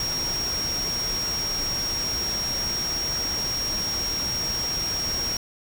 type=tone in noise; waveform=sine; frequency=5588 Hz; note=F8; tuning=in tune; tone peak=-25 dBFS; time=0-5.37 s; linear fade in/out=2 ms; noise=pink; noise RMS=-33 dBFS; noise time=0-5.37 s; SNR=+5 dB; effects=none